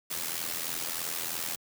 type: noise with amplitude modulation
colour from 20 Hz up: white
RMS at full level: -31 dBFS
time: 0.1-1.56 s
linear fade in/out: 10 ms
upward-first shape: sine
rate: 83.1 Hz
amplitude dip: 70%
effects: high-pass 100 Hz 12 dB/octave